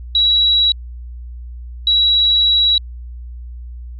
sine tone bursts at uneven times, 3894 Hz, B7, 25 cents flat, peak -10 dBFS, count 2, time 0.15-0.72 / 1.87-2.78 s, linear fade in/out 2 ms, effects added 60 Hz sine -28 dBFS peak until 3.99 s

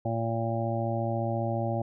harmonic tone, 114.5 Hz, A#2, 31 cents flat, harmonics 1 / 2 / 3 / 5 / 6 / 7, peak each -30 / -35 / -36 / -33 / -36 / -36 dBFS, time 0.05-1.82 s, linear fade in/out 5 ms, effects none

